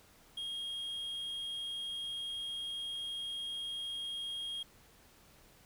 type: tone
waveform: triangle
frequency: 3254 Hz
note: G#7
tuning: 36 cents flat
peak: -36 dBFS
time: 0.37-4.63 s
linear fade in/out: 5 ms
effects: pink hiss -62 dBFS RMS until 5.65 s